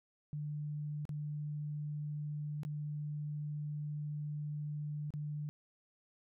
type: tone with dropouts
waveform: sine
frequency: 148.8 Hz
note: D3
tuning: 23 cents sharp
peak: -37 dBFS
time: 0.33-5.49 s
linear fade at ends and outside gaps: 0 ms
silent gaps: 1.053-1.092 / 2.633-2.65 / 5.105-5.138 s
effects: none